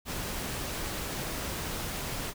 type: noise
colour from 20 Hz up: pink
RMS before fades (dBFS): -35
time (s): 0.05-2.34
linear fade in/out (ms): 50
effects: none